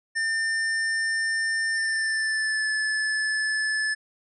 square tone with pitch glide, 1800 to 1733.7 Hz, A6 to A6, +39 to -26 cents, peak -24 dBFS, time 0.15-3.95 s, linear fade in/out 20 ms, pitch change -65 cents, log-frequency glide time 1.72-2.7 s, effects resampled to 24000 Hz

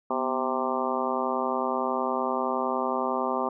harmonic tone with a mistuned harmonic, 130.81 Hz, C3, in tune, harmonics 2 / 3 / 4 / 5 / 6 / 7 / 8 / 9, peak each -33 / -33 / -33 / -33 / -33 / -33 / -33 / -33 dBFS, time 0.1-3.49 s, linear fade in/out 5 ms, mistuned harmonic 2, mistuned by -89 cents, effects none

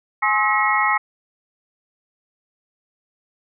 sine tone cluster, 840 / 1061 / 1289 / 1910 / 2176 Hz, G#5 / C6 / E6 / A#6 / C#7, +19 / +24 / -39 / +42 / -33 cents, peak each -22 dBFS, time 0.22-0.98 s, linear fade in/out 10 ms, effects none

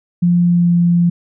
sine tone with pitch glide, 174.61 to 172.9 Hz, F3 to F3, 0 to -17 cents, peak -9 dBFS, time 0.22-1.1 s, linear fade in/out 10 ms, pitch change -17 cents, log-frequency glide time 0.42-0.74 s, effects none

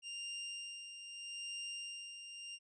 sawtooth tone with tremolo, 2794 Hz, F7, in tune, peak -38 dBFS, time 0.02-2.59 s, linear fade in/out 50 ms, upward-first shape sine, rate 0.79 Hz, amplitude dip 55%, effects resampled to 22050 Hz

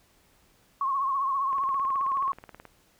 sine tone with vibrato, 1087 Hz, C#6, 34 cents flat, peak -24 dBFS, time 0.81-2.32 s, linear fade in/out 2 ms, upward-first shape triangle, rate 15 Hz, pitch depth 76 cents each way
click train, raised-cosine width 0.5 ms, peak -29 dBFS, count 22, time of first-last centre 1.53-2.653 s, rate 18.7 Hz
effects pink hiss -63 dBFS RMS until 2.99 s

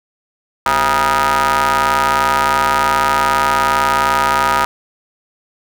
sawtooth ring-modulated tone, 142.7 Hz, D3, 49 cents flat, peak -5 dBFS, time 0.66-4.65 s, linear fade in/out 0 ms, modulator 1100 Hz, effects none

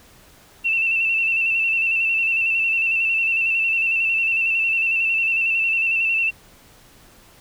sine tone with vibrato, 2681 Hz, E7, 29 cents sharp, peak -17 dBFS, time 0.64-6.31 s, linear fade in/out 20 ms, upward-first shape square, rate 11 Hz, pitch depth 30 cents each way, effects pink hiss -50 dBFS RMS until 7.4 s

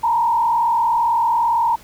sine tone with frequency modulation, 932.3 Hz, A#5, in tune, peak -14 dBFS, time 0.03-1.76 s, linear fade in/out 10 ms, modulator 42.2 Hz, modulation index 1, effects pink hiss -45 dBFS RMS until 1.83 s

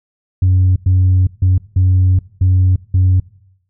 sine tone bursts at uneven times, 92.5 Hz, F#2, in tune, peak -6 dBFS, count 6, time 0.42-0.76 / 0.86-1.27 / 1.42-1.58 / 1.76-2.19 / 2.41-2.76 / 2.94-3.2 s, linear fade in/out 5 ms, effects noise-tail reverb RT60 0.8 s tail -22 dB re dry + tanh soft clip ceiling -6 dBFS

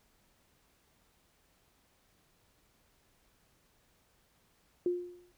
sine tone with exponential decay, 354.6 Hz, F4, 26 cents sharp, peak -25 dBFS, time 4.86-5.32 s, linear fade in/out 2 ms, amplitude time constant 99 ms, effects pink hiss -70 dBFS RMS until 5.37 s

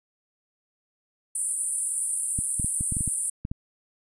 white band-pass noise, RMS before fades -28 dBFS, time 1.35-3.3 s, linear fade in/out 5 ms, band 8600 to 10000 Hz, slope 96 dB/octave
clicks, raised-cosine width 5 ms, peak -18 dBFS, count 10, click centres 2.389 / 2.598 / 2.645 / 2.809 / 2.923 / 2.968 / 3.008 / 3.077 / 3.451 / 3.515 s
effects resampled to 24000 Hz

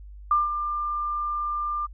sine tone with ADSR envelope, 1194 Hz, D6, 28 cents sharp, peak -16 dBFS, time 0.31-1.87 s, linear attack 3 ms, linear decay 170 ms, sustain -9 dB, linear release 19 ms, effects added 50 Hz sine -40 dBFS peak until 1.93 s

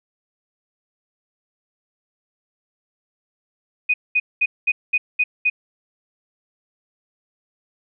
sine tone bursts, 2489 Hz, D#7, in tune, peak -14 dBFS, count 7, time 3.89-5.5 s, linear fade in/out 10 ms, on 50 ms, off 210 ms, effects none

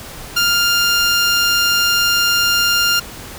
15% pulse tone, 1400 Hz, F6, 4 cents sharp, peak -6 dBFS, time 0.36-3 s, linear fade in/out 10 ms, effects pink hiss -33 dBFS RMS until 3.38 s

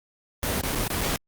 pink noise with dropouts, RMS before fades -26 dBFS, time 0.43-1.16 s, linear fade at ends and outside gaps 0 ms, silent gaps 0.611-0.635 / 0.75-0.756 / 0.878-0.902 / 1.009-1.014 s, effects Opus 24 kbps

